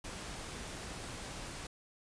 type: noise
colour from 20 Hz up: pink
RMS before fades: -44 dBFS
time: 0.04-1.67 s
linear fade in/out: 5 ms
effects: resampled to 22050 Hz